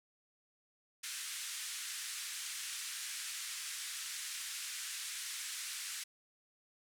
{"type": "band-pass noise", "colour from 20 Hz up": "white", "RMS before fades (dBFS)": -43, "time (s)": [1.03, 6.04], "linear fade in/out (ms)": 10, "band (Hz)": [1500, 10000], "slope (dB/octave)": 24, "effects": []}